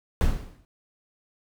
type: noise with exponential decay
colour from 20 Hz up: brown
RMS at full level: -18 dBFS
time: 0.21-0.65 s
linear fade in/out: 0 ms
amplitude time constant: 95 ms
effects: none